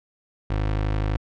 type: tone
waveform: 25% pulse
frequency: 52 Hz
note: G#1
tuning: 3 cents sharp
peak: -18 dBFS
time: 0.5-1.17 s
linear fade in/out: 5 ms
effects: low-pass 3000 Hz 12 dB/octave